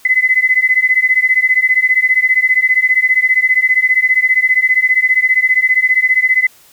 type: beating tone pair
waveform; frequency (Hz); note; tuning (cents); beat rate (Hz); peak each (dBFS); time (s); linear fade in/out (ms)
sine; 2019 / 2034; B6 / C7; +38 / -50; 15; -12; 0.05-6.47; 5
effects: white hiss -46 dBFS RMS until 6.72 s